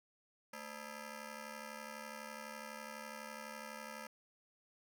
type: ring-modulated tone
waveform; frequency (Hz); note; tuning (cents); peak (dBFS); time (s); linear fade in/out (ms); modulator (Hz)
10% pulse; 370; F#4; 0; -35; 0.53-4.07; 5; 149
effects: none